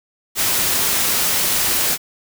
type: noise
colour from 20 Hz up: white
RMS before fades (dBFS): -18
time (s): 0.35-1.98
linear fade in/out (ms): 50
effects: none